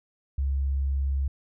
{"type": "tone", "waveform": "sine", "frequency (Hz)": 68.4, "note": "C#2", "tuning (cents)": -23, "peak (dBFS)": -23, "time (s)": [0.38, 1.28], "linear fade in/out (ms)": 5, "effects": []}